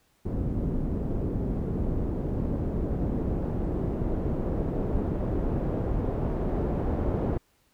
pink noise with low-pass filter sweep, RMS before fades -28 dBFS, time 0.25-7.38 s, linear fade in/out 10 ms, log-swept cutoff 310 to 560 Hz, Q 0.92, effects pink hiss -67 dBFS RMS until 7.73 s

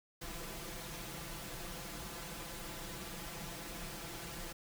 pink noise with comb filter, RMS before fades -45 dBFS, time 0.21-4.53 s, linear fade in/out 10 ms, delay 5.9 ms, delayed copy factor +0.85, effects none

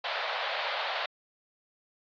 pink band-pass noise, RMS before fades -33 dBFS, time 0.04-1.06 s, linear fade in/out 5 ms, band 560 to 4200 Hz, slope 48 dB/octave, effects AAC 48 kbps

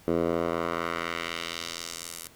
10% pulse tone with band-pass filter sweep, 84.1 Hz, E2, 35 cents sharp, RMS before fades -31 dBFS, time 0.08-2.27 s, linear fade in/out 0 ms, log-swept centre 410 to 11000 Hz, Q 1.1, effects pink hiss -55 dBFS RMS until 2.35 s

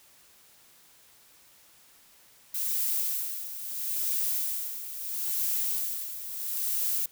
violet noise with tremolo, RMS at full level -28 dBFS, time 2.54-7.06 s, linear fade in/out 5 ms, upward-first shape sine, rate 0.75 Hz, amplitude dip 70%, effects white hiss -58 dBFS RMS until 7.11 s

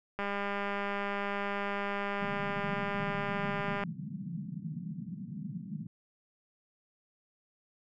click train, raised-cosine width 0.5 ms, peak -20 dBFS, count 734, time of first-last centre 0.19-3.837 s, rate 201 Hz
white band-pass noise, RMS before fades -40 dBFS, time 2.21-5.87 s, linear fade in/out 5 ms, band 140 to 210 Hz, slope 48 dB/octave
effects none

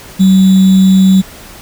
sine tone with sample-and-hold, 190 Hz, F#3, 46 cents sharp, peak -3 dBFS, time 0.19-1.22 s, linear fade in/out 20 ms, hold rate 3675 Hz, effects pink hiss -33 dBFS RMS until 1.61 s

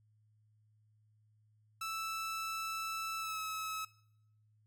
sawtooth tone with pitch glide, 1318.5 to 1292.1 Hz, E6 to E6, 0 to -35 cents, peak -34 dBFS, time 1.81-3.85 s, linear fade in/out 5 ms, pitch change -35 cents, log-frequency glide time 3.19-3.39 s, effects noise-tail reverb RT60 0.8 s tail -21 dB re dry + added 107 Hz sine -67 dBFS peak until 4.66 s

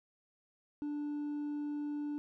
sine tone with hard clipping, 293.7 Hz, D4, in tune, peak -36 dBFS, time 0.82-2.18 s, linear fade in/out 0 ms, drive 2 dB, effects none

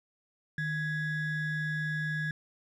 triangle ring-modulated tone, 910 Hz, A#5, 42 cents flat, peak -25 dBFS, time 0.58-2.31 s, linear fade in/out 2 ms, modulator 756 Hz, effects none

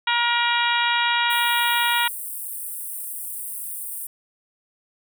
harmonic tone, 474.5 Hz, A#4, 31 cents sharp, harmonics 2 / 3 / 4 / 5 / 6 / 7 / 8, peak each -23 / -25 / -26 / -27 / -28 / -28 / -29 dBFS, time 0.07-2.08 s, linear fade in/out 5 ms
pink high-pass noise, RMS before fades -32 dBFS, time 1.3-4.07 s, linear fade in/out 5 ms, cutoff 8500 Hz, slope 96 dB/octave
effects none

